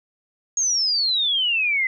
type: exponential sweep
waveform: sine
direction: down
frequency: 6645 to 2019 Hz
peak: -18 dBFS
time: 0.57-1.87 s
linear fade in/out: 2 ms
effects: none